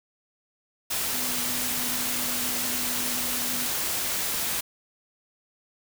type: tone in noise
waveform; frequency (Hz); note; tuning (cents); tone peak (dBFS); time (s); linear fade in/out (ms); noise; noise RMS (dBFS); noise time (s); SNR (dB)
sine; 246.9; B3; 0; -38; 1.13-3.67; 10; white; -28; 0.9-4.61; -13
effects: none